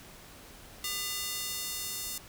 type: tone with high-pass filter sweep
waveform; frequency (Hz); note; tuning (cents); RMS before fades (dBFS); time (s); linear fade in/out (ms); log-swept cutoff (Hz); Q
square; 401.5; G4; +41; -36; 0.84-2.18; 2; 3100 to 5800; 0.74
effects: pink hiss -51 dBFS RMS until 2.28 s